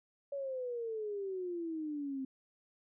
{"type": "exponential sweep", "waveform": "sine", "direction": "down", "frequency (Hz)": [568, 261.6], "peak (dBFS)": -36, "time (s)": [0.32, 2.25], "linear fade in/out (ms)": 5, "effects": []}